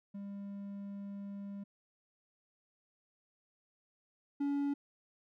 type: tone pair in turn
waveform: triangle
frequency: 200 / 283.4 Hz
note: G3 / C#4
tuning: +35 / +38 cents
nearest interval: tritone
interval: 603 cents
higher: second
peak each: -39 / -29 dBFS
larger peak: second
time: 0.14-1.64 / 4.4-4.74 s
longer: first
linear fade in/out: 10 ms
effects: none